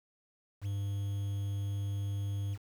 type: tone with quantisation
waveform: triangle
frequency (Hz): 100.1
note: G2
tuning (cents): +37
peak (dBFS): -30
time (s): 0.61-2.58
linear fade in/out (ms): 50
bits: 9
effects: none